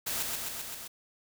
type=noise with echo; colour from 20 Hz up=white; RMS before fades=-33 dBFS; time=0.06-0.23 s; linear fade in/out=10 ms; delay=130 ms; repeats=5; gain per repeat=-2 dB; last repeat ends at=0.88 s; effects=none